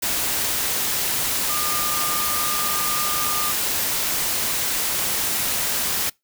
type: tone in noise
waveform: sine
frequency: 1208 Hz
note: D6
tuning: 48 cents sharp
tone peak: -27 dBFS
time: 1.49-3.52 s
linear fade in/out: 10 ms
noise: white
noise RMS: -23 dBFS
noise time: 0.02-6.1 s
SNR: -7 dB
effects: noise-tail reverb RT60 0.2 s tail -25 dB re dry